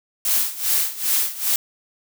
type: noise with tremolo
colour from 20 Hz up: blue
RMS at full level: -18 dBFS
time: 0.25-1.56 s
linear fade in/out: 2 ms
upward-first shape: sine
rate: 2.5 Hz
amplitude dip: 85%
effects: none